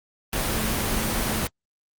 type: tone in noise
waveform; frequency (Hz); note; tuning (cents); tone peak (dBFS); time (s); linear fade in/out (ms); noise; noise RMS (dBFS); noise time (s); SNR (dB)
sine; 218.1; A3; -15; -32; 0.5-1.42; 0; pink; -25; 0.33-1.47; -10
effects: Opus 24 kbps